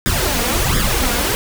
pink noise with flanger, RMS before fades -17 dBFS, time 0.06-1.35 s, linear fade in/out 0 ms, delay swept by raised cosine 0.57 to 4.27 ms, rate 1.4 Hz, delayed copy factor +0.8, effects none

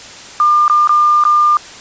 sine tone with dropouts, 1200 Hz, D6, 37 cents sharp, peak -7 dBFS, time 0.4-1.57 s, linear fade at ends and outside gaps 1 ms, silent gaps 0.68-0.698 / 0.874-0.893 / 1.238-1.251 s, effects white hiss -33 dBFS RMS until 1.8 s + resampled to 16000 Hz

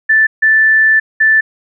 sine tone bursts at uneven times, 1760 Hz, A6, in tune, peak -6 dBFS, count 3, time 0.09-0.27 / 0.42-1 / 1.2-1.41 s, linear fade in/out 10 ms, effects none

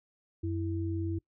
sine tone pair together, 92.14 / 329.6 Hz, F#2 / E4, -7 / 0 cents, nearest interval octave + minor seventh, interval 2207 cents, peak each -32 / -34 dBFS, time 0.43-1.19 s, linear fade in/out 10 ms, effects noise-tail reverb RT60 0.1 s tail -22 dB re dry

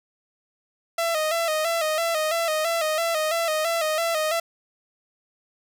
sawtooth tone with vibrato, 645 Hz, E5, 38 cents flat, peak -18 dBFS, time 0.98-4.4 s, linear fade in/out 5 ms, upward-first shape square, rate 3 Hz, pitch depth 67 cents each way, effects none

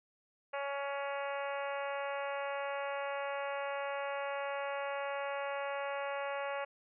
harmonic tone, 279.9 Hz, C#4, 17 cents sharp, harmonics 2 / 3 / 4 / 5 / 6 / 7 / 8 / 9 / 10, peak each -38 / -42 / -44 / -46 / -48 / -49 / -50 / -51 / -52 dBFS, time 0.53-6.65 s, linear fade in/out 10 ms, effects none

